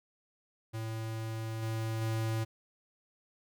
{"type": "tone with level steps", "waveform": "square", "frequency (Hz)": 111.7, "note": "A2", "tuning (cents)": 27, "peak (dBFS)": [-36, -33, -31], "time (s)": [0.73, 2.45], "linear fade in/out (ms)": 20, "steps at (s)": [1.62, 2.01], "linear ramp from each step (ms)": 10, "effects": []}